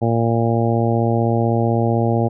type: harmonic tone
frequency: 115.8 Hz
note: A#2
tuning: 11 cents flat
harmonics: 1 / 2 / 3 / 4 / 5 / 6 / 7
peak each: -18 / -21 / -23 / -24 / -25 / -26 / -26 dBFS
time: 0.01-2.29 s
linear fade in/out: 20 ms
effects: none